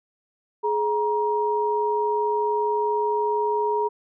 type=tone pair together; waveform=sine; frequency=421.3 / 945.8 Hz; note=G#4 / A#5; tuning=+25 / +25 cents; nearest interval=octave + major second; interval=1400 cents; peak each=-23 dBFS; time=0.63-3.89 s; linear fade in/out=20 ms; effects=none